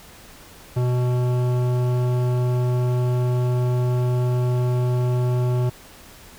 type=tone with hard clipping; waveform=sine; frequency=124 Hz; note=B2; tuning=7 cents sharp; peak=-20 dBFS; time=0.76-5.7 s; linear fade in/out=10 ms; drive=14 dB; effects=pink hiss -45 dBFS RMS until 6.38 s